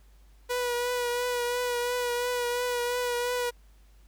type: tone with vibrato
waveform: sawtooth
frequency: 488.1 Hz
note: B4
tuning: 20 cents flat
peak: -23 dBFS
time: 0.49-3.51 s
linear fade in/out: 20 ms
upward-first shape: triangle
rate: 2.9 Hz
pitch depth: 30 cents each way
effects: added 50 Hz sine -53 dBFS peak until 4.07 s + pink hiss -66 dBFS RMS until 4.07 s